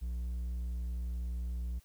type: tone with hard clipping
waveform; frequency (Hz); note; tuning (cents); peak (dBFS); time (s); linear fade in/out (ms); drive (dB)
sine; 60.5; B1; -35; -35; 0.01-1.8; 20; 3
effects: white hiss -67 dBFS RMS until 1.84 s